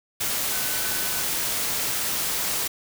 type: tone in noise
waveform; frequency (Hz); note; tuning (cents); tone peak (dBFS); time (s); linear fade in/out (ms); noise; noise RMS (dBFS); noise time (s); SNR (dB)
sine; 1504; F#6; +28; -37; 0.52-1.23; 10; white; -26; 0.2-2.68; -14
effects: none